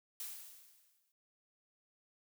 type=noise with exponential decay; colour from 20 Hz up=blue; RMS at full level=-42 dBFS; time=0.2-1.12 s; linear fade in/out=1 ms; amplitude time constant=200 ms; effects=none

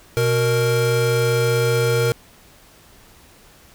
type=tone pair together; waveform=square; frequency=123.48 / 466.2 Hz; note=B2 / A#4; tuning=0 / 0 cents; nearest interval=octave + major seventh; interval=2300 cents; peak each=-20 / -19 dBFS; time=0.17-2.12 s; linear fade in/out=0 ms; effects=pink hiss -49 dBFS RMS until 3.74 s

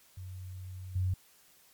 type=tone with level steps; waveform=sine; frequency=92.5 Hz; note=F#2; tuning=in tune; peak=-40 / -27 dBFS; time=0.17-1.14 s; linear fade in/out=5 ms; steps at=0.95 s; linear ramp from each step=10 ms; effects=white hiss -62 dBFS RMS until 1.73 s + MP3 96 kbps

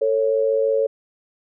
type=tone pair together; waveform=sine; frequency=446.1 / 552 Hz; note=A4 / C#5; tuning=+24 / -7 cents; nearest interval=major third; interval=369 cents; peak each=-19 dBFS; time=0.01-0.87 s; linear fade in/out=10 ms; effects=none

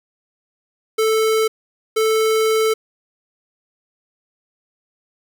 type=tone bursts at uneven times; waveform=square; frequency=440 Hz; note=A4; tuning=in tune; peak=-15 dBFS; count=2; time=0.98-1.48 / 1.96-2.74 s; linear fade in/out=10 ms; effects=9-bit

